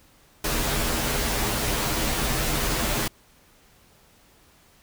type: noise with comb filter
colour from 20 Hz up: pink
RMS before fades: -25 dBFS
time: 0.44-3.08 s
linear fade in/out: 5 ms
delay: 11 ms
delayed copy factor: -0.85
effects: pink hiss -57 dBFS RMS until 4.82 s